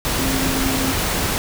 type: tone in noise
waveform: sine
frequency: 265.7 Hz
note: C4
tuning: 27 cents sharp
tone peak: -22 dBFS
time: 0.19-0.92 s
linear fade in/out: 0 ms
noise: pink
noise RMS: -21 dBFS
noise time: 0.05-1.38 s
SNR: -4 dB
effects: none